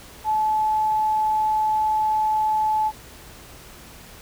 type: tone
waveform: sine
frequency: 863 Hz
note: A5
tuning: 34 cents flat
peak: -18 dBFS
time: 0.24-2.92 s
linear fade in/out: 50 ms
effects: added 60 Hz sine -53 dBFS peak until 4.21 s + pink hiss -44 dBFS RMS until 4.21 s